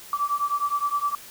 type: beating tone pair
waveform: sine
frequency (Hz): 1154 / 1163.7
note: D6 / D6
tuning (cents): -31 / -16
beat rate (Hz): 9.7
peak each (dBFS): -26 / -25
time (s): 0.13-1.15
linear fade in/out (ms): 2
effects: white hiss -44 dBFS RMS until 1.3 s